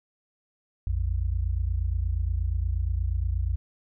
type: tone pair together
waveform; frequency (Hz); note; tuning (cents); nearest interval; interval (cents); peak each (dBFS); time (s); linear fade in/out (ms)
sine; 57.06 / 85.5; A#1 / F2; -36 / -36; perfect fifth; 700; -26 / -27; 0.87-3.56; 0
effects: none